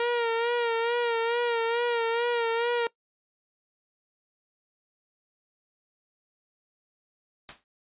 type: tone with vibrato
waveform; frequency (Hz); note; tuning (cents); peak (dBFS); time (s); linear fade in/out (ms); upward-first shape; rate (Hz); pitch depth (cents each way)
sawtooth; 468.4; A#4; +8; -20; 0-2.87; 2; sine; 2.3; 47
type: noise with exponential decay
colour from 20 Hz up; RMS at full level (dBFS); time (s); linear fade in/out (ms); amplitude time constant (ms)
white; -35; 7.49-7.64; 0; 31
effects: noise-tail reverb RT60 0.1 s tail -21 dB re dry + resampled to 8000 Hz